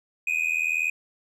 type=tone with amplitude modulation; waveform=triangle; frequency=2489 Hz; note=D#7; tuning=in tune; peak=-17 dBFS; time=0.27-0.9 s; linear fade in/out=5 ms; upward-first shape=sine; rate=80.4 Hz; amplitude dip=95%; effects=resampled to 32000 Hz